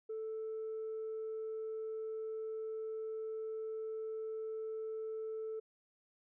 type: tone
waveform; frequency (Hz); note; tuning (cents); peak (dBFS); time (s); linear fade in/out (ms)
sine; 440; A4; 0; -37; 0.09-5.6; 10
effects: tanh soft clip ceiling -36 dBFS